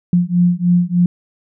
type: beating tone pair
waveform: sine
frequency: 174.61 / 177.91 Hz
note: F3 / F3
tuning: 0 / +32 cents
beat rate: 3.3 Hz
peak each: -14 dBFS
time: 0.13-1.06 s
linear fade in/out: 2 ms
effects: none